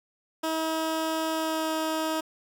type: tone with pitch glide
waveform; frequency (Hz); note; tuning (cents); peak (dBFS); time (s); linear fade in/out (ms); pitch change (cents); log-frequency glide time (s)
15% pulse; 320 to 317.1; D#4 to D#4; +49 to +33; -20; 0.43-2.21; 10; -16; 1.32-1.74
effects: 9-bit

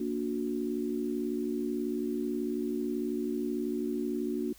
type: chord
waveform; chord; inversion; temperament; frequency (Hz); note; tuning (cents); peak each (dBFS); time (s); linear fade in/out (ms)
sine; Bb augmented; none; just; 233.1 / 291.4 / 364.2; Bb3 / D4 / F#4; 0 / -13 / -27; -34; 0-4.53; 5
effects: added 50 Hz sine -59 dBFS peak until 4.58 s + white hiss -58 dBFS RMS until 4.58 s

